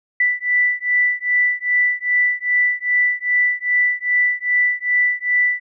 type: beating tone pair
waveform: sine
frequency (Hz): 1975.5 / 1978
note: B6 / B6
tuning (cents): 0 / +2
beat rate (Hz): 2.5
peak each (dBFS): -18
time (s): 0.2-5.6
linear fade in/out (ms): 5
effects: none